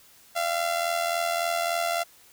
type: tone with amplitude modulation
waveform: sawtooth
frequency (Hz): 684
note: F5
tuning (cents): -36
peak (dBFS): -18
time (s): 0.35-2.04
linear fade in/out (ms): 20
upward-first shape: sine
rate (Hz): 83.5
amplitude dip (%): 60
effects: white hiss -55 dBFS RMS until 2.32 s